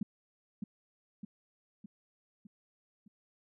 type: tone with echo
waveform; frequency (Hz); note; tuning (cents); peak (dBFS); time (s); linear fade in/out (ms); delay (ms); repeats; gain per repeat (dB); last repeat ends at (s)
sine; 206.4; G#3; -10; -29; 0.01-0.03; 5; 610; 5; -5; 3.08
effects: none